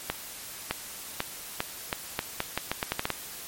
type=accelerating click train; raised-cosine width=0.3 ms; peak=-10 dBFS; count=14; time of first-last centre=0.1-3.103 s; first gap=610 ms; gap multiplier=0.81; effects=white hiss -41 dBFS RMS until 3.47 s + MP3 64 kbps